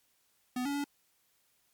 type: tone with pitch steps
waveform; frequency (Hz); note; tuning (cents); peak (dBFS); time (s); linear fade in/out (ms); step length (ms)
square; 250.1 / 283.4 / 285.7; B3 / C#4 / D4; +22 / +38 / -48; -32; 0.56-0.842; 5; 94
effects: white hiss -72 dBFS RMS until 1.73 s + MP3 96 kbps